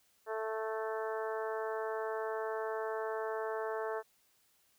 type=harmonic tone; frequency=220 Hz; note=A3; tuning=in tune; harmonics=2 / 3 / 4 / 5 / 6 / 7 / 8; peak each=-37 / -41 / -43 / -45 / -47 / -48 / -49 dBFS; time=0.26-4.03 s; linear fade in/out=50 ms; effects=white hiss -71 dBFS RMS until 4.78 s